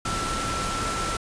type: tone in noise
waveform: sine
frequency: 1338 Hz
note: E6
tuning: 25 cents sharp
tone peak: -29 dBFS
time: 0.05-1.17 s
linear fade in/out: 5 ms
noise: pink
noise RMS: -29 dBFS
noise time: 0.05-1.17 s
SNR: -3 dB
effects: resampled to 22050 Hz